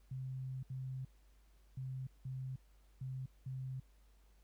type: tone bursts at uneven times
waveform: sine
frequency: 130.81 Hz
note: C3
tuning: in tune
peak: -40 dBFS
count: 6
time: 0.11-0.63 / 0.7-1.05 / 1.77-2.07 / 2.25-2.56 / 3.01-3.26 / 3.46-3.8 s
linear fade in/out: 5 ms
effects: added 50 Hz sine -63 dBFS peak until 4.43 s + pink hiss -75 dBFS RMS until 4.43 s